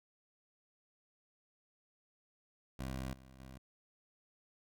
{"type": "tone with level steps", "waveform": "15% pulse", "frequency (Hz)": 65.41, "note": "C2", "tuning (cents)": 0, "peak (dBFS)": [-33, -50, -44], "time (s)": [2.79, 3.58], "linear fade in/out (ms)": 5, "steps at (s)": [3.13, 3.4], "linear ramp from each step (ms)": 2, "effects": []}